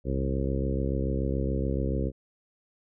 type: harmonic tone with a mistuned harmonic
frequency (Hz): 67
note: C2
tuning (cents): +42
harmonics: 1 / 2 / 3 / 4 / 5 / 6 / 7 / 8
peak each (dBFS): -29 / -32 / -34 / -35 / -36 / -37 / -37 / -38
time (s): 0.04-2.12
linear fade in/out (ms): 50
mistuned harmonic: 1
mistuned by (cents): -62
effects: none